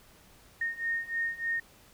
sine beating tone pair, 1842 / 1845.3 Hz, A#6 / A#6, -21 / -18 cents, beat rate 3.3 Hz, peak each -34 / -32 dBFS, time 0.61-1.6 s, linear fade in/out 5 ms, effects pink hiss -58 dBFS RMS until 1.93 s

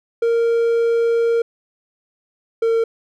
triangle tone pair in turn, 464 / 456 Hz, A#4 / A#4, -8 / -38 cents, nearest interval unison, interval 30 cents, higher first, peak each -12 dBFS, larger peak neither, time 0.22-1.42 / 2.62-2.84 s, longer first, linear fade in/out 5 ms, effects none

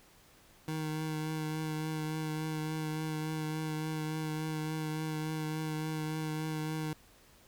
25% pulse tone with vibrato, 155.9 Hz, D#3, 4 cents sharp, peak -30 dBFS, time 0.68-6.93 s, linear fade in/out 2 ms, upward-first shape triangle, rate 3.5 Hz, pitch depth 20 cents each way, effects pink hiss -61 dBFS RMS until 7.47 s

